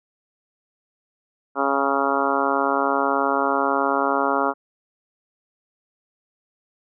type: harmonic tone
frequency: 138.4 Hz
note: C#3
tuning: 2 cents flat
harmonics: 2 / 3 / 4 / 5 / 6 / 7 / 8 / 9 / 10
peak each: -27 / -27 / -27 / -27 / -27 / -27 / -27 / -27 / -27 dBFS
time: 1.55-4.54 s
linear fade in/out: 50 ms
effects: none